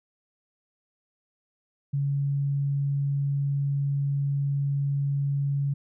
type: tone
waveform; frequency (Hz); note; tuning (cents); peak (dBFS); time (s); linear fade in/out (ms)
sine; 140.5; C#3; +24; -23; 1.93-5.74; 10
effects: none